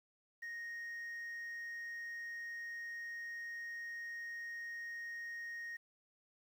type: tone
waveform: sine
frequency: 1864.7 Hz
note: A#6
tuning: in tune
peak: -40 dBFS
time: 0.42-5.77 s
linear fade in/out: 10 ms
effects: tanh soft clip ceiling -41 dBFS + 11-bit